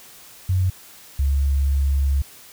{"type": "tone pair in turn", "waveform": "sine", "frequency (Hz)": [92.4, 69.22], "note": ["F#2", "C#2"], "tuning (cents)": [-2, -2], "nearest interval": "perfect fourth", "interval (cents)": 500, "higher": "first", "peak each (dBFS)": -16, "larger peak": "neither", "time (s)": [[0.49, 0.7], [1.19, 2.22]], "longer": "second", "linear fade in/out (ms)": 5, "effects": ["white hiss -45 dBFS RMS until 2.52 s"]}